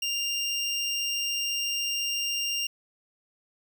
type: tone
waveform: 25% pulse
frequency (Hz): 2794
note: F7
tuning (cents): 0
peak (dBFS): -23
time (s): 0.02-2.67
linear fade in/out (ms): 5
effects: none